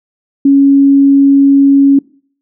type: tone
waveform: sine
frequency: 277.2 Hz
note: C#4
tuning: in tune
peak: -3 dBFS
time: 0.45-1.99 s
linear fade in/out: 5 ms
effects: noise-tail reverb RT60 0.5 s tail -23 dB re dry